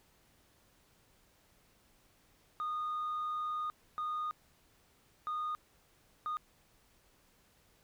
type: tone bursts at uneven times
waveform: sine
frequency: 1230 Hz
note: D#6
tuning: 20 cents flat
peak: -32 dBFS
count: 4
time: 2.6-3.7 / 3.98-4.31 / 5.27-5.55 / 6.26-6.37 s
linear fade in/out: 0 ms
effects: tanh soft clip ceiling -32 dBFS + pink hiss -68 dBFS RMS until 7.83 s